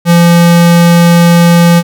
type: tone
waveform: square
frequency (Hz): 171.3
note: F3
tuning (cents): -33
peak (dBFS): -3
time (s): 0.05-1.83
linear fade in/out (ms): 50
effects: none